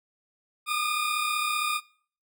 20% pulse tone pair together, 1209.1 / 1244.5 Hz, D#6 / D#6, -50 / 0 cents, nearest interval unison, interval 50 cents, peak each -22 / -26 dBFS, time 0.66-1.81 s, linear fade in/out 50 ms, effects noise-tail reverb RT60 0.5 s tail -23 dB re dry

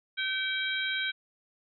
harmonic tone with a mistuned harmonic, 769 Hz, G5, 33 cents flat, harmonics 2 / 3 / 4 / 5, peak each -32 / -34 / -35 / -36 dBFS, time 0.17-1.12 s, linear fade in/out 20 ms, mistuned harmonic 4, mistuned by +73 cents, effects none

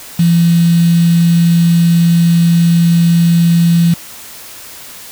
sine tone with quantisation, 169.3 Hz, E3, 46 cents sharp, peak -6 dBFS, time 0.19-3.94 s, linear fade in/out 5 ms, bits 4, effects white hiss -32 dBFS RMS until 5.11 s

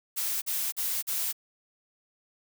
blue noise bursts, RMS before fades -30 dBFS, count 4, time 0.16-1.329 s, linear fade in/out 20 ms, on 260 ms, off 43 ms, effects none

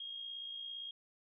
sine tone with amplitude modulation, 3254 Hz, G#7, 36 cents flat, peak -40 dBFS, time 0-0.91 s, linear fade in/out 5 ms, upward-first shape sine, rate 57.6 Hz, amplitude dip 45%, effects none

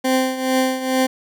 20% pulse tone with tremolo, 260 Hz, C4, 11 cents flat, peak -9 dBFS, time 0.04-1.07 s, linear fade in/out 10 ms, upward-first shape triangle, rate 2.3 Hz, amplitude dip 75%, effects none

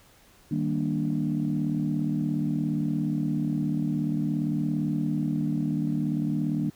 sine chord, Eb major seventh, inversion none, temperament equal, 155.56 / 196 / 233.1 / 293.7 Hz, Eb3 / G3 / Bb3 / D4, 0 / 0 / 0 / 0 cents, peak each -28 / -31 / -29 / -29 dBFS, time 0.51-6.7 s, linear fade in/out 5 ms, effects tanh soft clip ceiling -16 dBFS + pink hiss -57 dBFS RMS until 6.75 s

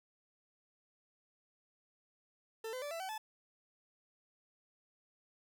40% pulse tone with pitch steps, 446.4 / 509.8 / 582.3 / 665 / 759.5 / 867.4 Hz, A4 / C5 / D5 / E5 / F#5 / A5, +25 / -45 / -15 / +15 / +45 / -25 cents, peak -39 dBFS, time 2.64-3.18 s, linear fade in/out 5 ms, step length 90 ms, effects none

